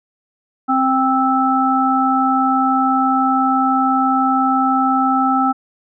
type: harmonic tone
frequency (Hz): 263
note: C4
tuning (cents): +9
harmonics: 1 / 3 / 5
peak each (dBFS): -17 / -17 / -17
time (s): 0.68-5.53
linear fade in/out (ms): 20
effects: none